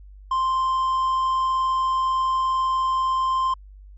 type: tone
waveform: triangle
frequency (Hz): 1046.5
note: C6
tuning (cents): 0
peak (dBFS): -17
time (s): 0.31-3.54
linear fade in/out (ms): 5
effects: added 49 Hz sine -41 dBFS peak until 3.97 s + MP3 32 kbps